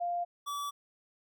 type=tone pair in turn; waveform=sine / square; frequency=698.5 / 1150.3 Hz; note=F5 / D6; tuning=0 / -36 cents; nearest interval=major sixth; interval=864 cents; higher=second; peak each=-30 / -35 dBFS; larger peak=first; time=0-0.25 / 0.46-0.71 s; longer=neither; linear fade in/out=20 ms; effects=none